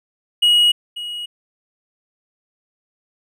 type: tone with echo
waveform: triangle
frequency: 2900 Hz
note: F#7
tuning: 35 cents flat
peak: -9 dBFS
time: 0.42-0.72 s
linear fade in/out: 10 ms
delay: 540 ms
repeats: 1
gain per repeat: -15 dB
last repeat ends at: 1.26 s
effects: none